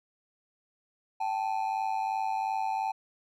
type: ring-modulated tone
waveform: triangle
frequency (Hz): 825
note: G#5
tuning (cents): -12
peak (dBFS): -23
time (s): 1.2-2.92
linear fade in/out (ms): 10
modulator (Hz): 51.4
effects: none